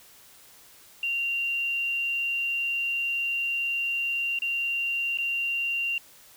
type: tone with dropouts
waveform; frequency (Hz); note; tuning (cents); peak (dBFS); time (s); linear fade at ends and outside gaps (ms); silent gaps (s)
sine; 2769; F7; -15; -25; 1.03-5.98; 2; 4.389-4.42 / 5.174-5.185
effects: white hiss -53 dBFS RMS until 6.36 s